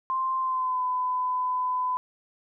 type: tone with pitch glide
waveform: sine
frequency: 1046.5 to 1006.2 Hz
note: C6 to B5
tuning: 0 to +32 cents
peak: -24 dBFS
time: 0.1-1.97 s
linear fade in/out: 0 ms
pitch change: -68 cents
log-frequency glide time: 0.39-0.83 s
effects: none